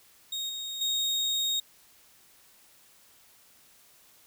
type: tone with level steps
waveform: 35% pulse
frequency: 3729 Hz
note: A#7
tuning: in tune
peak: -29 / -32 / -24 dBFS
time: 0.32-1.6 s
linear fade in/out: 5 ms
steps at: 0.49 / 0.81 s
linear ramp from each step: 5 ms
effects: white hiss -59 dBFS RMS until 4.26 s